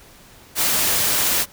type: noise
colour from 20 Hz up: white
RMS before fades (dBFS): -19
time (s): 0.55-1.46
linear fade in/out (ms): 50
effects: pink hiss -47 dBFS RMS until 1.52 s